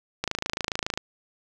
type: click train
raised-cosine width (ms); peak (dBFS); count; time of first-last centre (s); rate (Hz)
0.2; -9; 21; 0.24-0.975; 27.2
effects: none